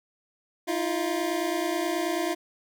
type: tone pair together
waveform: 25% pulse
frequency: 317.5 / 346.8 Hz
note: D#4 / F4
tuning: +35 / -12 cents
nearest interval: major second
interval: 153 cents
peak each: -26 / -24 dBFS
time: 0.67-2.35 s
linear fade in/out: 20 ms
effects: none